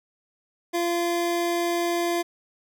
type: tone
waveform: 25% pulse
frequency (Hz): 344.1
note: F4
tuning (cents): -26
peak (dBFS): -19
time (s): 0.73-2.23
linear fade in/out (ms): 20
effects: none